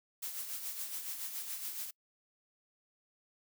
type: noise with tremolo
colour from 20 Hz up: blue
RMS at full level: -39 dBFS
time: 0.22-1.91 s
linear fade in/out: 10 ms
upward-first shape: sine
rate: 7.1 Hz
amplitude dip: 50%
effects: noise-tail reverb RT60 0.1 s tail -26 dB re dry